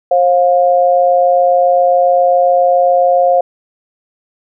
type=tone pair together; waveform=sine; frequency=535 / 707.7 Hz; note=C5 / F5; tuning=+38 / +23 cents; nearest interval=perfect fourth; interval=485 cents; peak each=-10 dBFS; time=0.11-3.41 s; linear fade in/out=5 ms; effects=none